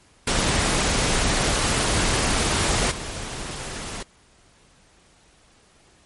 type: noise with level steps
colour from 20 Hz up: pink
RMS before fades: -21 / -32 dBFS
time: 0.27-4.03 s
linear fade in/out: 5 ms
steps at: 2.91 s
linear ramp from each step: 5 ms
effects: pink hiss -56 dBFS RMS until 6.05 s + MP3 48 kbps